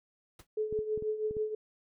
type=noise with exponential decay; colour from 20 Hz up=pink; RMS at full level=-46 dBFS; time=0.39-0.47 s; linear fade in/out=5 ms; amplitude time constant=17 ms
type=tone with tremolo; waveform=sine; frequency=430.3 Hz; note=A4; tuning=39 cents flat; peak=-27 dBFS; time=0.57-1.55 s; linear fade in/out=5 ms; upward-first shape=triangle; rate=6.2 Hz; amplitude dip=75%
type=clicks; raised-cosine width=3 ms; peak=-30 dBFS; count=6; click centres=0.726 / 0.79 / 0.976 / 1.024 / 1.31 / 1.368 s
effects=none